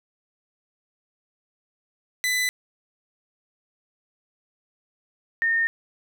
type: tone pair in turn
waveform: sawtooth / sine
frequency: 2000 / 1829 Hz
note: B6 / A#6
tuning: +21 / -33 cents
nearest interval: major second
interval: 154 cents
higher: first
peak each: -18 / -19 dBFS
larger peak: first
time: 2.24-2.49 / 5.42-5.67 s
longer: neither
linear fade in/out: 0 ms
effects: none

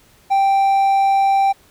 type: tone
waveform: triangle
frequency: 784 Hz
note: G5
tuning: in tune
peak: -10 dBFS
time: 0.3-1.53 s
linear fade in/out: 20 ms
effects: pink hiss -52 dBFS RMS until 1.7 s

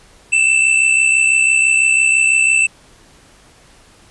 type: tone pair together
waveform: square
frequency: 2640 / 2706 Hz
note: E7 / E7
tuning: +2 / +45 cents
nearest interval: unison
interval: 43 cents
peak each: -12 / -17 dBFS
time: 0.32-2.67 s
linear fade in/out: 10 ms
effects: pink hiss -47 dBFS RMS until 4.1 s + resampled to 24000 Hz

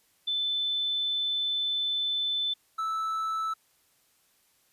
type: tone pair in turn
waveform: sine / triangle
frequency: 3520 / 1312.4 Hz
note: A7 / E6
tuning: 0 / -8 cents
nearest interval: octave + perfect fourth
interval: 1708 cents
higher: first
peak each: -26 dBFS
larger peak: neither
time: 0.27-2.54 / 2.78-3.54 s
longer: first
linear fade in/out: 10 ms
effects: white hiss -67 dBFS RMS until 4.72 s + resampled to 32000 Hz

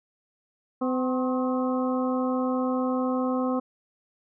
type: harmonic tone with a mistuned harmonic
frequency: 255.3 Hz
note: C4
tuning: 42 cents flat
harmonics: 1 / 2 / 3 / 4 / 5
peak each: -25 / -29 / -35 / -34 / -37 dBFS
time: 0.81-3.6 s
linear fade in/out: 10 ms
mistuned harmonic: 4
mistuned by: +74 cents
effects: none

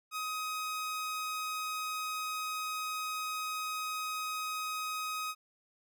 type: tone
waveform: sawtooth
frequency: 1259 Hz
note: D#6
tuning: 20 cents sharp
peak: -31 dBFS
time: 0.11-5.35 s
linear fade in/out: 50 ms
effects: none

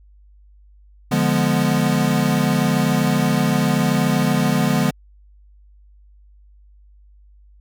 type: chord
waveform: square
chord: D diminished seventh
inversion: none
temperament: equal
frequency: 146.83 / 174.61 / 207.7 / 246.9 Hz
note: D3 / F3 / Ab3 / Cb4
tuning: 0 / 0 / 0 / 0 cents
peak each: -22 dBFS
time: 1.11-4.91 s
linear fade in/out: 10 ms
effects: added 50 Hz sine -46 dBFS peak until 7.6 s

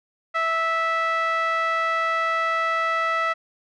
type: tone with low-pass filter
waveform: 5% pulse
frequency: 656 Hz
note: E5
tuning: 9 cents flat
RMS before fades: -23 dBFS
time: 0.34-3.34 s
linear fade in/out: 20 ms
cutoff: 1600 Hz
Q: 3.3
effects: none

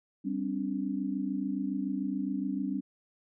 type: chord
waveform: sine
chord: G suspended fourth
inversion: none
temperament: equal with one note detuned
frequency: 196 / 261.6 / 288.6 Hz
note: G3 / C4 / D4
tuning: 0 / 0 / -30 cents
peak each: -34 dBFS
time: 0.24-2.81 s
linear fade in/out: 20 ms
effects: none

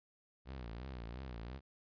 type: tone with vibrato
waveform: sawtooth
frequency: 61.3 Hz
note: B1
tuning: 12 cents flat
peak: -40 dBFS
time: 0.45-1.61 s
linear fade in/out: 50 ms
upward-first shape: triangle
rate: 2.9 Hz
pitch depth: 200 cents each way
effects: resampled to 11025 Hz

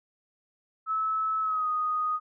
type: tone with pitch glide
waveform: sine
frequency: 1300 to 1243.4 Hz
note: E6 to D#6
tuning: -24 to -2 cents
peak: -25 dBFS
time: 0.86-2.2 s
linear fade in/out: 50 ms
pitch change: -78 cents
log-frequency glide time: 1.41-1.68 s
effects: none

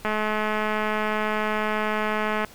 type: click train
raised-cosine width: 0.5 ms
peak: -11 dBFS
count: 514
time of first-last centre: 0.05-2.447 s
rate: 214 Hz
effects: pink hiss -48 dBFS RMS until 2.54 s

